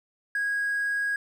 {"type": "tone with hard clipping", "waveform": "triangle", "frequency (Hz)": 1647, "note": "G#6", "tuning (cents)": -15, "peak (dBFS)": -25, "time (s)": [0.35, 1.16], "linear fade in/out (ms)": 2, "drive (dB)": 4, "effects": []}